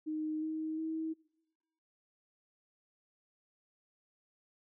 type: tone with pitch steps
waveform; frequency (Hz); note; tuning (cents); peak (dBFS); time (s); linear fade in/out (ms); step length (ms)
sine; 310 / 314.9 / 319.8; D#4 / D#4 / D#4; -6 / +21 / +48; -34; 0.06-1.14; 20; 360
effects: noise-tail reverb RT60 0.9 s tail -23 dB re dry